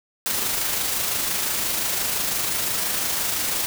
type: noise with amplitude modulation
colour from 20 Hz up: white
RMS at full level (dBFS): -23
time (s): 0.26-3.66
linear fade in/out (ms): 0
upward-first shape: sine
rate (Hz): 25.8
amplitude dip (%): 30
effects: none